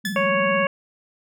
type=tone with vibrato; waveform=sine; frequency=196 Hz; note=G3; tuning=in tune; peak=-26 dBFS; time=0.04-0.67 s; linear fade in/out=20 ms; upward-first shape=square; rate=18 Hz; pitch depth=140 cents each way
type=tone with exponential decay; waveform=sawtooth; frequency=1727 Hz; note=A6; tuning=33 cents flat; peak=-19 dBFS; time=0.05-0.32 s; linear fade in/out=2 ms; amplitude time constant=58 ms
type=harmonic tone; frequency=554.4 Hz; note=C#5; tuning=in tune; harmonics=1 / 2 / 3 / 4 / 5; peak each=-21 / -24 / -26 / -27 / -28 dBFS; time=0.16-0.67 s; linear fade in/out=2 ms
effects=none